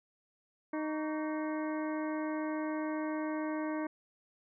harmonic tone with a mistuned harmonic, 309 Hz, D#4, 12 cents flat, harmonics 1 / 2 / 3 / 4 / 5 / 6 / 7, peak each -34 / -40 / -44 / -46 / -48 / -50 / -51 dBFS, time 0.73-3.87 s, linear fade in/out 5 ms, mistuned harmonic 4, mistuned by -140 cents, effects none

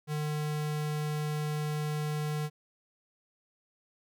square tone, 150.9 Hz, D3, 47 cents sharp, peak -31 dBFS, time 0.07-2.5 s, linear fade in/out 50 ms, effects none

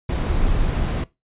brown noise, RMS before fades -20 dBFS, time 0.09-1.04 s, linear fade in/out 5 ms, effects noise-tail reverb RT60 0.2 s tail -19 dB re dry + resampled to 8000 Hz

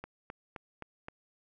click train, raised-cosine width 0.5 ms, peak -26 dBFS, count 5, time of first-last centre 0.04-1.084 s, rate 3.83 Hz, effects none

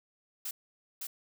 blue noise with echo, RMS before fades -37 dBFS, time 0.45-0.51 s, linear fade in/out 5 ms, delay 560 ms, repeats 1, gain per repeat -2 dB, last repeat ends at 1.07 s, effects none

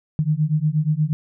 sine beating tone pair, 149.1 / 157.5 Hz, D3 / D#3, +27 / +21 cents, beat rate 8.4 Hz, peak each -20 dBFS, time 0.19-1.13 s, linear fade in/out 0 ms, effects none

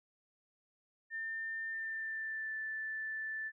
sine tone with pitch glide, 1800 to 1758.9 Hz, A6 to A6, +39 to -1 cents, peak -37 dBFS, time 1.1-3.52 s, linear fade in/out 50 ms, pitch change -40 cents, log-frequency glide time 1.67-2.54 s, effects none

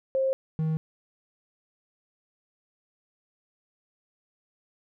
sine / triangle tone pair in turn, 532 / 158.16 Hz, C5 / D#3, +29 / +29 cents, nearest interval octave + major sixth, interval 2100 cents, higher first, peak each -22 dBFS, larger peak neither, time 0.15-0.33 / 0.59-0.77 s, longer neither, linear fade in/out 0 ms, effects none

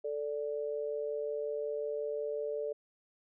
sine tone pair together, 440 / 585.5 Hz, A4 / D5, 0 / -5 cents, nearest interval perfect fourth, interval 495 cents, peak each -35 / -37 dBFS, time 0.04-2.73 s, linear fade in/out 10 ms, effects none

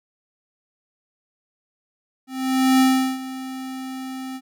square tone with ADSR envelope, 261.6 Hz, C4, in tune, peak -13 dBFS, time 2.27-4.41 s, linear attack 530 ms, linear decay 380 ms, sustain -17 dB, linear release 52 ms, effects none

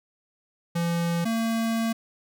square tone pair in turn, 170 / 226.9 Hz, F3 / A#3, -46 / -47 cents, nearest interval perfect fourth, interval 499 cents, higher second, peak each -24 dBFS, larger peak neither, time 0.75-1.25 / 1.25-1.93 s, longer second, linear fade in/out 10 ms, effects none

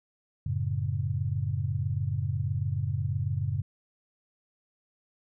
sine chord, F# minor, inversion none, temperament just, 92.5 / 111 / 138.75 Hz, F#2 / A2 / C#3, 0 / +16 / +2 cents, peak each -31 dBFS, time 0.46-3.62 s, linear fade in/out 5 ms, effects none

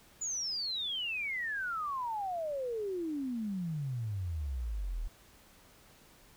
sine exponential sweep, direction down, 7040 to 36.71 Hz, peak -33 dBFS, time 0.21-5.08 s, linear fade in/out 10 ms, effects pink hiss -60 dBFS RMS until 6.36 s

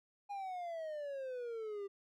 triangle exponential sweep, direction down, 821 to 392 Hz, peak -38 dBFS, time 0.29-1.88 s, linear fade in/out 20 ms, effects none

